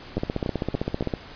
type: two click trains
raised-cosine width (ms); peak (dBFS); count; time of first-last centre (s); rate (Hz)
2; -11 / -13; 16 / 4; 0.17-1.138 / 0.18-1.025; 15.5 / 3.55
effects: pink hiss -43 dBFS RMS until 1.35 s + resampled to 11025 Hz